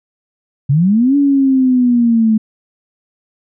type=linear two-way sweep; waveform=sine; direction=up then down; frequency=130 to 286.3 to 215.9 Hz; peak=-8 dBFS; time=0.69-2.38 s; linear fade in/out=10 ms; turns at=1.16 s; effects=none